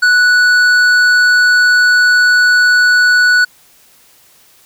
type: tone with hard clipping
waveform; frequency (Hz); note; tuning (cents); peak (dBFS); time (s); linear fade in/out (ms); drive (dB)
sine; 1477; F#6; -3; -8; 0.02-3.45; 10; 8
effects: white hiss -47 dBFS RMS until 4.65 s